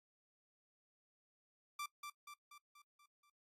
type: tone with echo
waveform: sawtooth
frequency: 1174.7 Hz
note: D6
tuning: in tune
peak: -38 dBFS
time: 1.79-1.86 s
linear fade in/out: 5 ms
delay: 240 ms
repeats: 6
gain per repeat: -5 dB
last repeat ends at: 3.3 s
effects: noise-tail reverb RT60 0.1 s tail -20 dB re dry + AAC 48 kbps

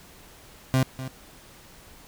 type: tone with echo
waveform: 30% pulse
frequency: 130.81 Hz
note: C3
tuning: in tune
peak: -16 dBFS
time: 0.74-0.83 s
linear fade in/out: 0 ms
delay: 250 ms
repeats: 1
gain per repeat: -13 dB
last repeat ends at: 1.08 s
effects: pink hiss -50 dBFS RMS until 2.07 s

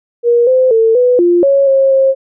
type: tone with pitch steps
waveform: sine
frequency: 474.9 / 515 / 449.1 / 495.7 / 349 / 553 / 540 / 536 Hz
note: A#4 / C5 / A4 / B4 / F4 / C#5 / C#5 / C5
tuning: +32 / -28 / +35 / +6 / -1 / -4 / -45 / +42 cents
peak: -6 dBFS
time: 0.23-2.15 s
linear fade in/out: 50 ms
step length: 240 ms
effects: none

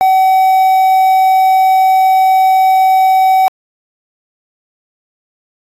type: tone with quantisation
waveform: triangle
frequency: 758 Hz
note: F#5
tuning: 42 cents sharp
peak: -4 dBFS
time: 0.01-3.48 s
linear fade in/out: 0 ms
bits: 5
effects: AAC 48 kbps

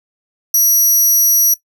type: tone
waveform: 20% pulse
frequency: 5800 Hz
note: F#8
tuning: 35 cents flat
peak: -3 dBFS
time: 0.54-1.54 s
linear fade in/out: 5 ms
effects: noise-tail reverb RT60 0.1 s tail -18 dB re dry

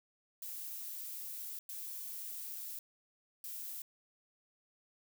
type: noise bursts at uneven times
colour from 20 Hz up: violet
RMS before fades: -44 dBFS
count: 3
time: 0.42-1.59 / 1.69-2.79 / 3.44-3.82 s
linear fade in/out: 2 ms
effects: none

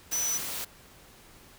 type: tone in noise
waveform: sine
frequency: 5960 Hz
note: F#8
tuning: 12 cents sharp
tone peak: -27 dBFS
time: 0.12-0.38 s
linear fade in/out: 10 ms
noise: white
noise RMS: -35 dBFS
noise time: 0.11-0.65 s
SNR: +5 dB
effects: pink hiss -54 dBFS RMS until 1.58 s

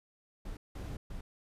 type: noise bursts at uneven times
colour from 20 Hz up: brown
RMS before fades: -41 dBFS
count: 3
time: 0.45-0.57 / 0.75-0.97 / 1.1-1.21 s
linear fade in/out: 5 ms
effects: resampled to 32000 Hz

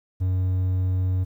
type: tone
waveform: triangle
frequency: 92.5 Hz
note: F#2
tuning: in tune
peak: -18 dBFS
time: 0.2-1.25 s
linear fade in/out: 20 ms
effects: 10-bit

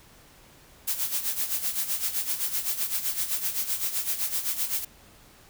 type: noise with tremolo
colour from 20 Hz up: blue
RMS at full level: -26 dBFS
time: 0.87-4.85 s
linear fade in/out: 10 ms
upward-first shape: sine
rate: 7.8 Hz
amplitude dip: 70%
effects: pink hiss -54 dBFS RMS until 5.49 s

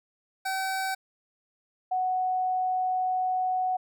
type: tone pair in turn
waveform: 25% pulse / sine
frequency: 765 / 741.1 Hz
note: G5 / F#5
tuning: -42 / +3 cents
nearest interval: minor second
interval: 55 cents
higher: first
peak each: -24 dBFS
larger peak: neither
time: 0.45-0.95 / 1.91-3.77 s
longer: second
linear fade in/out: 10 ms
effects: none

